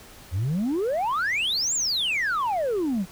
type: exponential two-way sweep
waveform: sine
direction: up then down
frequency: 81.4 to 7560 to 172.5 Hz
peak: -20 dBFS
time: 0.31-3.06 s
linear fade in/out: 50 ms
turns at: 1.74 s
effects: tanh soft clip ceiling -21 dBFS + pink hiss -47 dBFS RMS until 3.11 s